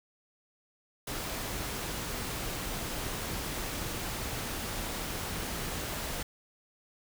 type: noise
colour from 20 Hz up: pink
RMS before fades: -36 dBFS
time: 1.07-6.23 s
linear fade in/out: 5 ms
effects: none